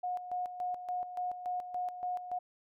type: tone with tremolo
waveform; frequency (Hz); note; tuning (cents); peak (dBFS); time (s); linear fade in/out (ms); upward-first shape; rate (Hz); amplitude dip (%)
sine; 723; F#5; -40; -32; 0.03-2.39; 10; square; 3.5; 65
effects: none